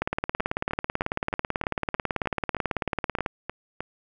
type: two click trains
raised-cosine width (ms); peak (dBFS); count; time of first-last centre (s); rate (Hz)
0.5; -15 / -10; 12 / 60; 0.4-3.806 / 0.02-3.262; 3.23 / 18.2
effects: none